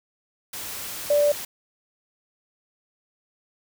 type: tone in noise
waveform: sine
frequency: 584 Hz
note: D5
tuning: 10 cents flat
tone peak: -16 dBFS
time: 1.1-1.32 s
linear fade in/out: 5 ms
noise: white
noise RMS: -34 dBFS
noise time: 0.53-1.45 s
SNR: +15 dB
effects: none